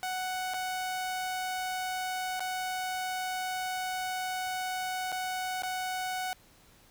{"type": "tone with dropouts", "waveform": "sawtooth", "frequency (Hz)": 742, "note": "F#5", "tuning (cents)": 5, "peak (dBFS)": -28, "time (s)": [0.03, 6.33], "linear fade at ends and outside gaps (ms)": 0, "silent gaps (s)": [[0.537, 0.542], [2.395, 2.405], [5.119, 5.125], [5.621, 5.634]], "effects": ["pink hiss -60 dBFS RMS until 6.9 s"]}